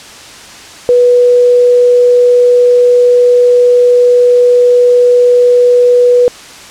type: tone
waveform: sine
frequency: 489.9 Hz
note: B4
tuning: 14 cents flat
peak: -3 dBFS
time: 0.89-6.28 s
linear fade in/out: 0 ms
effects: white hiss -31 dBFS RMS until 6.7 s + low-pass 7000 Hz 12 dB/octave